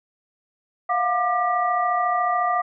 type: tone cluster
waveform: sine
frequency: 682 / 716 / 1192 / 1939 Hz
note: F5 / F5 / D6 / B6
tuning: -41 / +43 / +25 / -32 cents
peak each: -31 / -22 / -22 / -31 dBFS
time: 0.89-2.62 s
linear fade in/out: 10 ms
effects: none